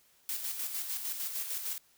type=noise with tremolo; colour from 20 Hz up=blue; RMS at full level=-35 dBFS; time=0.29-1.78 s; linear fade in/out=0 ms; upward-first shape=square; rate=6.6 Hz; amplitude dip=45%; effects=white hiss -66 dBFS RMS until 1.97 s